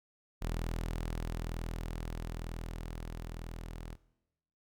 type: tone with level ramp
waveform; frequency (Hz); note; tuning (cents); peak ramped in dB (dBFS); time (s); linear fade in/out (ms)
sawtooth; 41.07; E1; -6; -29 to -38; 0.41-3.96; 20
effects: noise-tail reverb RT60 1.0 s tail -20 dB re dry